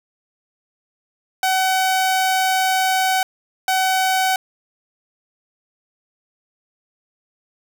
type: tone bursts at uneven times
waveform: sawtooth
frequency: 755 Hz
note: F#5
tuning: 35 cents sharp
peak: -12 dBFS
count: 2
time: 1.43-3.23 / 3.68-4.36 s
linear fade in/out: 2 ms
effects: none